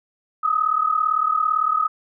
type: tone pair together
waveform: sine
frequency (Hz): 1240 / 1277.8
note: D#6 / D#6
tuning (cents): -6 / +46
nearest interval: minor second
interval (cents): 52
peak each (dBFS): -20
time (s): 0.43-1.88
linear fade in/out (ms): 10
effects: none